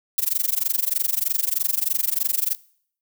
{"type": "noise with amplitude modulation", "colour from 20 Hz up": "violet", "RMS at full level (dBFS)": -19, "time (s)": [0.18, 2.55], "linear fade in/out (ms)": 0, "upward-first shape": "sine", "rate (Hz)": 23.2, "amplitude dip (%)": 100, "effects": ["noise-tail reverb RT60 0.6 s tail -22 dB re dry"]}